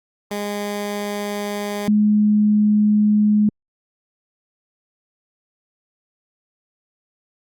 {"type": "tone pair in turn", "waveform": ["15% pulse", "sine"], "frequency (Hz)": [205.2, 210.2], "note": ["G#3", "G#3"], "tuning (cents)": [-21, 21], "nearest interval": "unison", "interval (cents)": 42, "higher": "second", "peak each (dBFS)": [-17, -12], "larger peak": "second", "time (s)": [[0.31, 1.88], [1.88, 3.49]], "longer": "second", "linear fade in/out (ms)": 2, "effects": ["Opus 48 kbps"]}